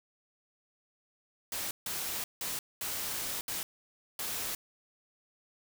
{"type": "noise bursts at uneven times", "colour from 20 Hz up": "white", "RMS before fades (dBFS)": -36, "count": 6, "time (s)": [[1.52, 1.71], [1.86, 2.24], [2.41, 2.59], [2.81, 3.41], [3.48, 3.63], [4.19, 4.55]], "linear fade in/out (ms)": 2, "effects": []}